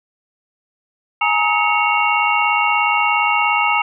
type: tone cluster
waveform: sine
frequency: 838 / 935 / 1271 / 2207 / 2766 Hz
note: G#5 / A#5 / D#6 / C#7 / F7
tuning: +15 / +5 / +36 / -8 / -17 cents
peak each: -20 dBFS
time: 1.21-3.82 s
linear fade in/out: 5 ms
effects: none